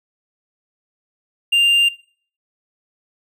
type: tone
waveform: triangle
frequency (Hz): 2794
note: F7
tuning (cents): 0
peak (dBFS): -10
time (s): 1.52-1.89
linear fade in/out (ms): 10
effects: noise-tail reverb RT60 0.5 s tail -20 dB re dry